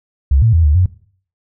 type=tone with pitch steps; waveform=sine; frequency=68.4 / 113 / 82.4 / 74.1 / 91.1 Hz; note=C#2 / A2 / E2 / D2 / F#2; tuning=-23 / +47 / 0 / +16 / -26 cents; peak=-8 dBFS; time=0.31-0.86 s; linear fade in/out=5 ms; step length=110 ms; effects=noise-tail reverb RT60 0.5 s tail -17 dB re dry